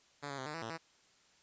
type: tone with pitch steps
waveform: 5% pulse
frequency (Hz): 144.1 / 139 / 130.9 / 151 / 164.7 / 112.9 / 163.9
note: D3 / C#3 / C3 / D3 / E3 / A2 / E3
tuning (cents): -33 / +5 / +1 / +48 / -1 / +45 / -10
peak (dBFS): -29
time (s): 0.22-0.78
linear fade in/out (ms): 20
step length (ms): 80
effects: white hiss -67 dBFS RMS until 1.42 s + resampled to 16000 Hz